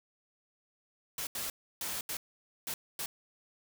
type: noise bursts at uneven times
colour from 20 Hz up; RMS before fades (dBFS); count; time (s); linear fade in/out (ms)
white; -37; 6; 1.18-1.27 / 1.35-1.5 / 1.81-2.01 / 2.09-2.17 / 2.67-2.74 / 2.99-3.06; 2
effects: none